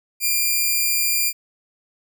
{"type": "tone", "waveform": "5% pulse", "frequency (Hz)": 2391, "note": "D7", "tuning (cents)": 30, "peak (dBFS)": -8, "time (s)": [0.2, 1.33], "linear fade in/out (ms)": 50, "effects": []}